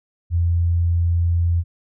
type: tone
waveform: sine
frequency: 85.4 Hz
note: F2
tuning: 38 cents flat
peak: -15 dBFS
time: 0.3-1.64 s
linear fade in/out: 50 ms
effects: none